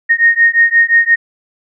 sine beating tone pair, 1852 / 1857.7 Hz, A#6 / A#6, -12 / -6 cents, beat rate 5.7 Hz, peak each -10 dBFS, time 0.09-1.16 s, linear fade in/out 20 ms, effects none

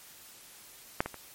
clicks, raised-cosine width 0.5 ms, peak -10 / -19 / -27 dBFS, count 3, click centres 1.005 / 1.06 / 1.143 s, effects white hiss -52 dBFS RMS until 1.34 s + MP3 64 kbps

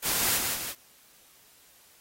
white noise with echo, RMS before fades -27 dBFS, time 0.02-0.41 s, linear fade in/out 50 ms, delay 170 ms, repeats 2, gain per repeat -4 dB, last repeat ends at 0.75 s, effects white hiss -58 dBFS RMS until 2 s + AAC 48 kbps

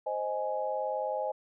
sine chord, Ab major, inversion first, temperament equal with one note detuned, 523.3 / 622.3 / 834.5 Hz, C5 / Eb5 / Ab5, 0 / 0 / +8 cents, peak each -34 dBFS, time 0.06-1.32 s, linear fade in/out 10 ms, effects none

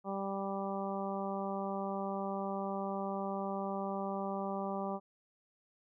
harmonic tone, 196 Hz, G3, in tune, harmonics 1 / 2 / 3 / 4 / 5 / 6, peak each -39 / -42 / -41 / -41 / -45 / -45 dBFS, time 0.04-5 s, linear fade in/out 50 ms, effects none

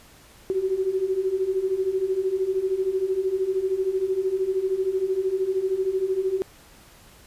sine beating tone pair, 370 / 383 Hz, F#4 / G4, 0 / -40 cents, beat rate 13 Hz, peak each -27 / -23 dBFS, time 0.5-6.42 s, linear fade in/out 0 ms, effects pink hiss -51 dBFS RMS until 7.26 s + resampled to 32000 Hz

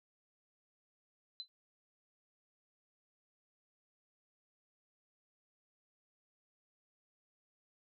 sine tone with exponential decay, 4040 Hz, B7, 39 cents sharp, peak -37 dBFS, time 1.4-1.48 s, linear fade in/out 0 ms, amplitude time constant 17 ms, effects none

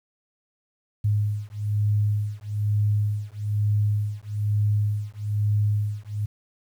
sine beating tone pair, 103.83 / 104.93 Hz, G#2 / G#2, 0 / +18 cents, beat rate 1.1 Hz, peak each -24 dBFS, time 1.04-6.26 s, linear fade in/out 10 ms, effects 9-bit

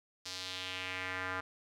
square tone with band-pass filter sweep, 92.7 Hz, F#2, 4 cents sharp, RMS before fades -40 dBFS, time 0.25-1.41 s, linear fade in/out 10 ms, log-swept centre 5000 to 1400 Hz, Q 2.2, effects none

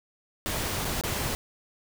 pink noise with dropouts, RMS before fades -30 dBFS, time 0.46-1.35 s, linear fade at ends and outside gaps 0 ms, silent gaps 0.847-0.851 / 1.011-1.037 s, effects none

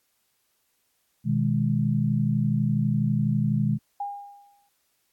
sine chord, G# minor, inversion first, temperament equal, 123.47 / 155.56 / 207.7 Hz, B2 / D#3 / G#3, 0 / 0 / 0 cents, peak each -25 dBFS, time 1.24-3.79 s, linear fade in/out 50 ms
sine tone with exponential decay, 809 Hz, G#5, 46 cents flat, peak -26 dBFS, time 4-4.69 s, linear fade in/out 5 ms, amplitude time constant 150 ms
effects white hiss -71 dBFS RMS until 5.12 s + AAC 64 kbps

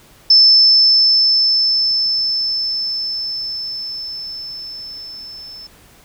sine tone with level ramp, 5274 Hz, E8, in tune, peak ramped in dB -5 to -32 dBFS, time 0.3-5.67 s, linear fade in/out 5 ms, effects pink hiss -47 dBFS RMS until 6.04 s

